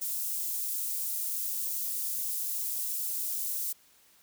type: high-pass noise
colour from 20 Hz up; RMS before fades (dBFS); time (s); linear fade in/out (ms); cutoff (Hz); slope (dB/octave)
white; -33; 0.01-3.73; 10; 9000; 12
effects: white hiss -62 dBFS RMS until 4.22 s